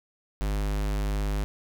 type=tone; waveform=square; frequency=50.8 Hz; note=G#1; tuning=38 cents flat; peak=-26 dBFS; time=0.41-1.44 s; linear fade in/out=0 ms; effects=none